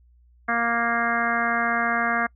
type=harmonic tone; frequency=233.9 Hz; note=A#3; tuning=6 cents sharp; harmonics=1 / 2 / 3 / 4 / 5 / 6 / 7 / 8 / 9; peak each=-30 / -36 / -27 / -38 / -27 / -29 / -26 / -34 / -32 dBFS; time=0.48-2.27 s; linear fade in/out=10 ms; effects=noise-tail reverb RT60 0.1 s tail -26 dB re dry + added 60 Hz sine -53 dBFS peak until 2.35 s